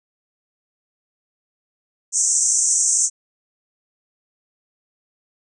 pink band-pass noise, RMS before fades -18 dBFS, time 2.12-3.1 s, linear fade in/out 50 ms, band 5900 to 8600 Hz, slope 96 dB/octave, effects none

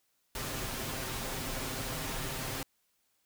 pink noise with comb filter, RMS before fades -37 dBFS, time 0.35-2.63 s, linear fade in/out 2 ms, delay 7.6 ms, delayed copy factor +0.55, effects white hiss -75 dBFS RMS until 3.25 s

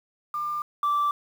sine tone pair in turn, 1196 / 1167.3 Hz, D6 / D6, +31 / -11 cents, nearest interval unison, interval 42 cents, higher first, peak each -26 / -19 dBFS, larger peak second, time 0.34-0.62 / 0.83-1.11 s, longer neither, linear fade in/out 2 ms, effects tanh soft clip ceiling -19 dBFS + 8-bit

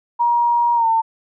sine tone with pitch glide, 949 to 902 Hz, A#5 to A5, +31 to +43 cents, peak -13 dBFS, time 0.19-1.02 s, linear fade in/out 20 ms, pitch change -88 cents, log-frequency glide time 0.75-0.87 s, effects none

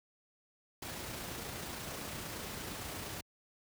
pink noise with amplitude modulation, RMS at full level -41 dBFS, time 0.82-3.21 s, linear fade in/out 5 ms, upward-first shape sine, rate 28.6 Hz, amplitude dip 25%, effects high-pass 60 Hz 12 dB/octave

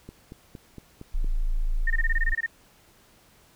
click train, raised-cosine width 3 ms, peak -27 dBFS, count 6, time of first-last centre 0.09-1.245 s, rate 4.33 Hz
sine tone, 27.5 Hz, A0, in tune, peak -21 dBFS, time 1.14-2.34 s, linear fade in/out 10 ms
sine tone bursts, 1830 Hz, A#6, 32 cents flat, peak -23 dBFS, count 11, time 1.87-2.463 s, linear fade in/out 5 ms, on 33 ms, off 23 ms
effects pink hiss -58 dBFS RMS until 3.55 s

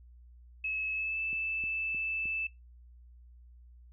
sine tone with pitch glide, 2586 to 2634 Hz, E7 to E7, -34 to -2 cents, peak -31 dBFS, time 0.64-2.47 s, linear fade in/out 5 ms, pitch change +32 cents, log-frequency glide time 0.93-1.19 s
click train, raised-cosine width 3 ms, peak -37 dBFS, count 4, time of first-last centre 1.33-2.256 s, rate 3.24 Hz
effects noise-tail reverb RT60 0.2 s tail -21 dB re dry + added 60 Hz sine -52 dBFS peak until 3.92 s

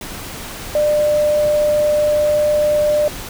sine tone in noise, 598 Hz, D5, 31 cents sharp, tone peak -12 dBFS, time 0.75-3.08 s, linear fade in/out 2 ms, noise pink, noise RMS -30 dBFS, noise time 0.01-3.29 s, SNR +15 dB, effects none

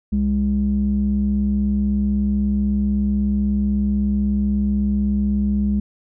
square tone with low-pass filter, 68.1 Hz, C#2, 30 cents flat, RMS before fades -19 dBFS, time 0.12-5.8 s, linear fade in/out 5 ms, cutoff 220 Hz, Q 7.6, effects none

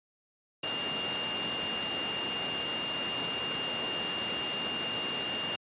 sine tone in noise, 2812 Hz, F7, 11 cents sharp, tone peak -33 dBFS, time 0.63-5.56 s, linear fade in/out 5 ms, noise pink, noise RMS -35 dBFS, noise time 0.63-5.56 s, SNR -1 dB, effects high-pass 200 Hz 12 dB/octave + resampled to 8000 Hz

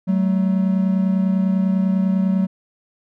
triangle tone pair together, 187.97 / 218 Hz, F#3 / A3, +28 / -16 cents, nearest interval minor third, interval 256 cents, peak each -14 / -21 dBFS, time 0.07-2.47 s, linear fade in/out 20 ms, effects none

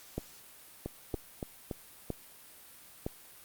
two click trains, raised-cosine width 2 ms, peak -20 / -22 dBFS, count 4 / 4, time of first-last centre 0.18-3.065 / 0.86-1.712 s, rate 1.04 / 3.52 Hz, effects white hiss -54 dBFS RMS until 3.44 s + Opus 48 kbps

